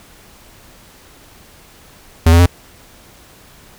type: tone with pitch steps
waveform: square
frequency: 82 / 84.89 / 87.89 Hz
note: E2 / F2 / F2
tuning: -9 / -49 / +12 cents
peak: -6 dBFS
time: 2.26-2.461 s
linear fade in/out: 5 ms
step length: 67 ms
effects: pink hiss -44 dBFS RMS until 3.78 s

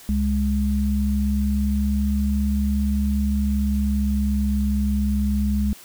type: tone pair together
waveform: sine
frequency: 68.8 / 206.2 Hz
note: C#2 / G#3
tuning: -12 / -12 cents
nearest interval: octave + perfect fifth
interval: 1900 cents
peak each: -21 dBFS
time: 0.09-5.73 s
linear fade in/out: 0 ms
effects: white hiss -45 dBFS RMS until 5.84 s

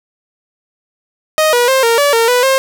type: tone with pitch steps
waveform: sawtooth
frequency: 623 / 484.2 / 529 / 462.5 / 574 / 458.4 / 493.8 / 533 Hz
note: D#5 / B4 / C5 / A#4 / D5 / A#4 / B4 / C5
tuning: +2 / -34 / +19 / -14 / -40 / -29 / 0 / +32 cents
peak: -5 dBFS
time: 1.38-2.58 s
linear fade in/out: 0 ms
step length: 150 ms
effects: none

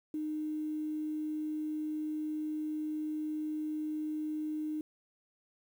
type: tone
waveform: sine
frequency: 307 Hz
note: D#4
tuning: 23 cents flat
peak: -33 dBFS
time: 0.14-4.81 s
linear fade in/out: 2 ms
effects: 10-bit

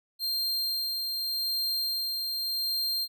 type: tone with tremolo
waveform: 45% pulse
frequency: 4186 Hz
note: C8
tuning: in tune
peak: -26 dBFS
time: 0.19-3.08 s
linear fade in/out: 50 ms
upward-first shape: sine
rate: 0.85 Hz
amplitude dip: 30%
effects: none

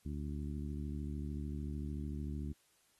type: harmonic tone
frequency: 73.42 Hz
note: D2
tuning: in tune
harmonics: 1 / 2 / 3 / 4 / 5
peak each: -40 / -44 / -45 / -48 / -55 dBFS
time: 0.05-2.53 s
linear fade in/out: 10 ms
effects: white hiss -72 dBFS RMS until 2.99 s + AAC 32 kbps

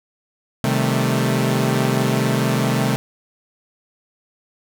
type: chord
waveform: sawtooth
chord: A half-diminished seventh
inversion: first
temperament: equal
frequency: 130.81 / 155.56 / 196 / 220 Hz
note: C3 / Eb3 / G3 / A3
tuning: 0 / 0 / 0 / 0 cents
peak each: -16 / -20 / -21 / -18 dBFS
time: 0.64-2.96 s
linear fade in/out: 0 ms
effects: none

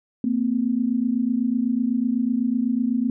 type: tone pair together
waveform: sine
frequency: 228.6 / 256.6 Hz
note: A#3 / C4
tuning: -34 / -34 cents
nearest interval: major second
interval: 200 cents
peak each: -22 dBFS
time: 0.24-3.1 s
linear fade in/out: 2 ms
effects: none

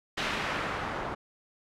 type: noise with low-pass filter sweep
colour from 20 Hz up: white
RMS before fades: -33 dBFS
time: 0.17-1.15 s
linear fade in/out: 10 ms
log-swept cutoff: 2700 to 990 Hz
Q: 1
effects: none

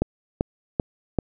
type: click train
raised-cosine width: 2 ms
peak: -7 dBFS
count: 4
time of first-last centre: 0.02-1.187 s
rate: 2.57 Hz
effects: none

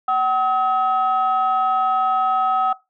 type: tone pair together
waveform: sine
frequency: 757.5 / 1277 Hz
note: F#5 / D#6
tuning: +40 / +45 cents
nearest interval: major sixth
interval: 905 cents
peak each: -18 dBFS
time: 0.08-2.73 s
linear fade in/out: 5 ms
effects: noise-tail reverb RT60 0.2 s tail -18 dB re dry + tanh soft clip ceiling -10 dBFS

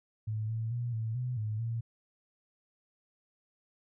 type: tone with pitch steps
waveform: sine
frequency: 108.5 / 112.3 / 120.2 / 111.7 / 124.9 / 107.6 / 115.2 Hz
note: A2 / A2 / B2 / A2 / B2 / A2 / A#2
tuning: -24 / +36 / -46 / +27 / +20 / -38 / -20 cents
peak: -31 dBFS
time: 0.27-1.81 s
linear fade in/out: 10 ms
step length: 220 ms
effects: none

